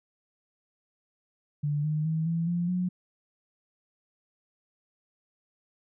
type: tone with pitch steps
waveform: sine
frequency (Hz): 146.83 / 153.07 / 159.57 / 166.34 / 173.41 / 180.77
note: D3 / D#3 / D#3 / E3 / F3 / F#3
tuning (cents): 0 / -28 / +44 / +16 / -12 / -40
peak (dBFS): -25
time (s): 1.63-2.89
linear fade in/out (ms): 10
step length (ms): 210
effects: none